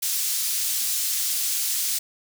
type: high-pass noise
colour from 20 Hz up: pink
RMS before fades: -25 dBFS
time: 0.02-1.99 s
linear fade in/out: 10 ms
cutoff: 5400 Hz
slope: 12 dB/octave
effects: none